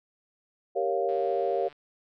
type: chord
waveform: sine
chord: G half-diminished seventh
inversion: none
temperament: equal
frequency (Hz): 392 / 466.2 / 554.4 / 698.5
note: G4 / Bb4 / Db5 / F5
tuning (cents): 0 / 0 / 0 / 0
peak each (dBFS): -30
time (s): 0.75-1.69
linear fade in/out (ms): 20
type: click train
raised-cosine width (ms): 0.3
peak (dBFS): -37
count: 94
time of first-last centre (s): 1.09-1.727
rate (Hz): 146
effects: none